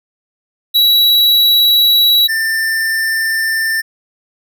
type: tone pair in turn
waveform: square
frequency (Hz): 3906 / 1788.8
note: B7 / A6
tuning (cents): -20 / +28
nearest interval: octave + major second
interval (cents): 1352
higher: first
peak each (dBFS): -8 / -14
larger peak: first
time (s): 0.74-2.28 / 2.28-3.82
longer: neither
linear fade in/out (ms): 20
effects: none